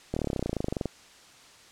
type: slowing click train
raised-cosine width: 2 ms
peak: -15 dBFS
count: 22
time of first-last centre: 0.14-0.857 s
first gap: 25 ms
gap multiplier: 1.03
effects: white hiss -53 dBFS RMS until 1.71 s + low-pass 7000 Hz 12 dB/octave